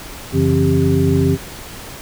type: tone cluster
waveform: sine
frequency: 91.1 / 139.2 / 166.7 / 265.8 / 393.8 Hz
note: F#2 / C#3 / E3 / C4 / G4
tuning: -26 / +8 / +20 / +27 / +8 cents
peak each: -18 dBFS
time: 0.32-1.38 s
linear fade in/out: 50 ms
effects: pink hiss -33 dBFS RMS until 2.01 s